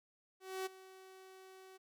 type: tone with ADSR envelope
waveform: sawtooth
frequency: 378.1 Hz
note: F#4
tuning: 38 cents sharp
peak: -33 dBFS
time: 0.4-1.78 s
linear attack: 260 ms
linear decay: 16 ms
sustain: -18 dB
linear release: 19 ms
effects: none